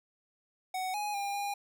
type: tone with pitch steps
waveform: square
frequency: 746 / 832 / 803 / 810 Hz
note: F#5 / G#5 / G5 / G#5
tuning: +14 / +3 / +41 / -43 cents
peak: -33 dBFS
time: 0.74-1.54 s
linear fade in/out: 5 ms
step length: 200 ms
effects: none